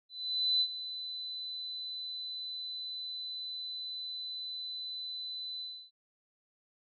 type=tone with ADSR envelope; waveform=sine; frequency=4009 Hz; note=B7; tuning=25 cents sharp; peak=-24 dBFS; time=0.09-5.91 s; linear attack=520 ms; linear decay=61 ms; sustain=-13 dB; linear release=300 ms; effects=MP3 64 kbps